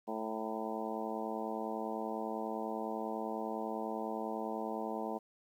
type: harmonic tone with a mistuned harmonic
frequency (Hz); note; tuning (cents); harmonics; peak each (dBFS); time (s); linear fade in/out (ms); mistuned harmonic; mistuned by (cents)
110; A2; 0; 2 / 3 / 4 / 5 / 6 / 7 / 8 / 9; -42 / -44 / -43 / -45 / -44 / -43 / -45 / -48; 0.07-5.19; 20; 8; +47
effects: 11-bit